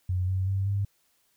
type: tone with pitch steps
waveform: sine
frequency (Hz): 91.4 / 94.19 / 97.06 / 100.02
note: F#2 / F#2 / G2 / G2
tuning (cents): -21 / +31 / -17 / +35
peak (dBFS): -24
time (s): 0.09-0.85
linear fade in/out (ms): 5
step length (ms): 190
effects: white hiss -69 dBFS RMS until 1.36 s